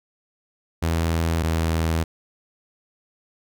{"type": "tone pair in turn", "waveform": "sawtooth", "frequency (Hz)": [82.41, 81.42], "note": ["E2", "E2"], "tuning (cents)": [0, -21], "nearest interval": "unison", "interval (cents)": 21, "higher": "first", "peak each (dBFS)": -16, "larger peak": "neither", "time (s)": [[0.82, 1.43], [1.43, 2.04]], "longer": "neither", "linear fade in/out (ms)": 10, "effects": []}